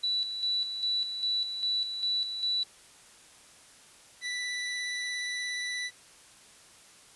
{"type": "tone with tremolo", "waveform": "sine", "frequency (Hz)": 3951, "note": "B7", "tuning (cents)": 0, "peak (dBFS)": -26, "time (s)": [0.03, 2.64], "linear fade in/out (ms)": 10, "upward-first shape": "square", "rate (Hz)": 2.5, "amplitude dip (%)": 55}
{"type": "tone with vibrato", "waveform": "25% pulse", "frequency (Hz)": 1975.5, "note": "B6", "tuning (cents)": 0, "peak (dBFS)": -28, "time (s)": [4.21, 5.91], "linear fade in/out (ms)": 50, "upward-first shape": "sine", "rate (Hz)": 17, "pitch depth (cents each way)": 10}
{"effects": ["white hiss -55 dBFS RMS until 7.15 s", "resampled to 24000 Hz"]}